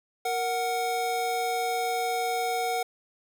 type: tone pair together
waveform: square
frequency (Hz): 466.2 / 740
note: A#4 / F#5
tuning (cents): 0 / 0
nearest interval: minor sixth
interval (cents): 800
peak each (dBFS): -32 / -28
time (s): 0.25-2.83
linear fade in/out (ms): 5
effects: none